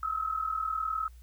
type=tone pair together; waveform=sine; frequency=1278.7 / 1318.5 Hz; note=D#6 / E6; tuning=+47 / 0 cents; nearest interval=minor second; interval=53 cents; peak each=-31 / -33 dBFS; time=0.03-1.08 s; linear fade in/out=2 ms; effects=added 60 Hz sine -48 dBFS peak until 1.22 s + white hiss -66 dBFS RMS until 1.22 s